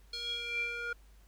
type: tone with band-pass filter sweep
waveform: square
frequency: 473.2 Hz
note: A#4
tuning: 26 cents sharp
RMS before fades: -37 dBFS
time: 0.13-0.93 s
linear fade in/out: 5 ms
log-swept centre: 4100 to 1600 Hz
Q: 7.6
effects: added 50 Hz sine -56 dBFS peak until 1.27 s + pink hiss -67 dBFS RMS until 1.27 s